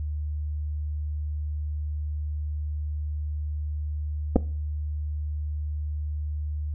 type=clicks; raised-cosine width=2 ms; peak=-6 dBFS; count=2; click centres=4.359 / 4.363 s; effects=noise-tail reverb RT60 0.4 s tail -19 dB re dry + added 75 Hz sine -27 dBFS peak until 6.74 s